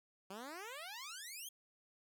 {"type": "exponential sweep", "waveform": "10% pulse", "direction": "up", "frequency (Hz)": [185, 3317], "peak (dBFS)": -38, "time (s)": [0.3, 1.49], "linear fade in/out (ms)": 5, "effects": []}